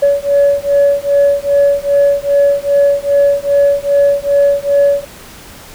sine beating tone pair, 565 / 567.5 Hz, C#5 / C#5, +33 / +41 cents, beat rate 2.5 Hz, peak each -10 dBFS, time 0.02-5.05 s, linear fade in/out 10 ms, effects tanh soft clip ceiling -3 dBFS + pink hiss -35 dBFS RMS until 5.74 s

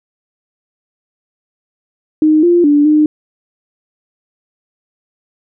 sine tone with pitch steps, 309.1 / 347.7 / 291.8 / 303.7 Hz, D#4 / F4 / D4 / D#4, -11 / -8 / -11 / -42 cents, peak -6 dBFS, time 2.22-3.06 s, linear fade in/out 2 ms, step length 210 ms, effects none

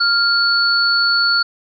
sine tone pair together, 1396.9 / 4435 Hz, F6 / C#8, 0 / 0 cents, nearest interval octave + minor sixth, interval 2000 cents, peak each -15 dBFS, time 0-1.43 s, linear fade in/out 10 ms, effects none

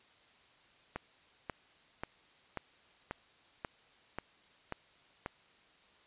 click train, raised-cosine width 0.5 ms, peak -22 dBFS, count 9, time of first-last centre 0.96-5.261 s, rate 1.86 Hz, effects white hiss -64 dBFS RMS until 6.06 s + resampled to 8000 Hz

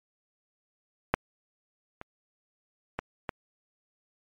clicks, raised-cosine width 0.5 ms, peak -6 / -24 / -15 / -15 dBFS, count 4, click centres 1.14 / 2.014 / 2.99 / 3.292 s, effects MP3 64 kbps

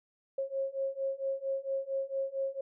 sine beating tone pair, 539 / 543.4 Hz, C#5 / C#5, -49 / -35 cents, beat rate 4.4 Hz, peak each -35 / -34 dBFS, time 0.38-2.61 s, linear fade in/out 5 ms, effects none

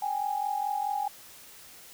sine tone pair together, 785 / 829.7 Hz, G5 / G#5, +2 / -2 cents, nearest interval minor second, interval 96 cents, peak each -32 / -29 dBFS, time 0.02-1.08 s, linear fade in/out 5 ms, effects white hiss -50 dBFS RMS until 1.93 s

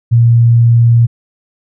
sine tone, 117.4 Hz, A#2, 13 cents sharp, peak -4 dBFS, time 0.11-1.07 s, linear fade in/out 20 ms, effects none

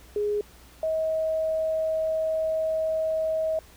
sine tone pair in turn, 415.3 / 636.8 Hz, G#4 / D#5, 0 / +40 cents, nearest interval perfect fifth, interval 740 cents, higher second, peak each -23 dBFS, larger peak neither, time 0.16-0.41 / 0.83-3.59 s, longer second, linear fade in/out 2 ms, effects added 60 Hz sine -52 dBFS peak until 3.76 s + pink hiss -53 dBFS RMS until 3.76 s

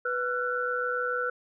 sine tone cluster, 493.9 / 1356 / 1483 Hz, B4 / E6 / F#6, 0 / +49 / +4 cents, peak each -31 dBFS, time 0.05-1.3 s, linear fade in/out 5 ms, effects none

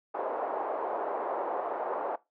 white band-pass noise, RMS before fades -33 dBFS, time 0.14-2.16 s, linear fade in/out 10 ms, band 420 to 900 Hz, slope 24 dB/octave, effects noise-tail reverb RT60 0.2 s tail -19 dB re dry

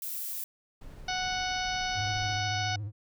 violet noise, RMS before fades -36 dBFS, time 0.02-0.44 s, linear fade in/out 2 ms
brown noise with tremolo, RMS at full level -44 dBFS, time 0.81-2.4 s, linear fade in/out 5 ms, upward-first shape triangle, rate 12 Hz, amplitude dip 25%
harmonic tone, 739 Hz, F#5, 2 cents flat, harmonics 1 / 2 / 3 / 4 / 5 / 6 / 7 / 8, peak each -33 / -36 / -38 / -39 / -40 / -41 / -41 / -42 dBFS, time 1.08-2.76 s, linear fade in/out 5 ms
triangle tone with vibrato, 103.83 Hz, G#2, in tune, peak -31 dBFS, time 1.94-2.92 s, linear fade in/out 50 ms, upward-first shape square, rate 14 Hz, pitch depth 69 cents each way
effects none

